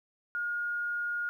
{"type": "tone", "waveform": "sine", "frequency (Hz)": 1428, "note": "F6", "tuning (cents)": 38, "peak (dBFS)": -30, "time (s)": [0.35, 1.29], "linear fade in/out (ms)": 0, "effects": ["11-bit"]}